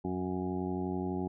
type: harmonic tone with a mistuned harmonic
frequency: 91.8 Hz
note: F#2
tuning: 13 cents flat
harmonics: 1 / 2 / 3 / 4 / 5 / 7 / 8 / 9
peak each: -41 / -36 / -37 / -37 / -50 / -50 / -46 / -44 dBFS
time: 0.04-1.28 s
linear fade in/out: 10 ms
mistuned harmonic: 1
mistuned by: -64 cents
effects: none